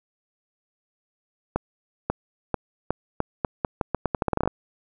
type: accelerating click train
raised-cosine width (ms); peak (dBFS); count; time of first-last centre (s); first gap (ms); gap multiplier
1; -8; 19; 1.56-4.476; 540; 0.82
effects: none

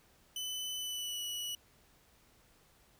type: tone with pitch glide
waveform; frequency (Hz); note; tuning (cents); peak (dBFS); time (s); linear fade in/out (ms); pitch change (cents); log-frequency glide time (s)
sawtooth; 3011 to 2939; F#7 to F#7; +30 to -12; -34; 0.36-1.55; 2; -42; 0.77-1.23
effects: pink hiss -66 dBFS RMS until 2.99 s

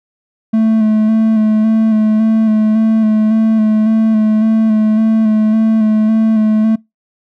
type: tone with vibrato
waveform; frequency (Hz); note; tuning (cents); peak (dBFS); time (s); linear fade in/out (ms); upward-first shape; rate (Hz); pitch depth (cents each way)
triangle; 218.6; A3; -11; -6; 0.53-6.76; 10; square; 1.8; 21
effects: noise-tail reverb RT60 0.2 s tail -25 dB re dry

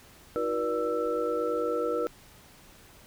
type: tone cluster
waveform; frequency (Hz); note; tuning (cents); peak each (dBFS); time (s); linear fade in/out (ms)
sine; 319.2 / 368.4 / 480.5 / 588 / 1325; D#4 / F#4 / B4 / D5 / E6; +44 / -7 / -48 / +2 / +9; -35 / -36 / -28 / -35 / -35; 0.36-2.07; 0
effects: pink hiss -54 dBFS RMS until 3.06 s

